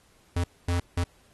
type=tone bursts at uneven times; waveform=square; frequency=87.31 Hz; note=F2; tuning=in tune; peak=-24 dBFS; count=3; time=0.36-0.44 / 0.68-0.8 / 0.97-1.04 s; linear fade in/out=5 ms; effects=pink hiss -62 dBFS RMS until 1.33 s + AAC 32 kbps